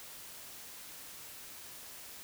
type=silence; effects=white hiss -49 dBFS RMS until 2.23 s